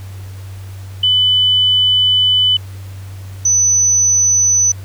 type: tone pair in turn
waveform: sine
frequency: 3000 / 6000 Hz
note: F#7 / F#8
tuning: +23 / +23 cents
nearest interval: octave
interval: 1200 cents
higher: second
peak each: -9 dBFS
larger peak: neither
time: 1.03-2.57 / 3.45-4.72 s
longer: first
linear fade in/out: 5 ms
effects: added 96 Hz sine -27 dBFS peak until 4.84 s + pink hiss -42 dBFS RMS until 4.84 s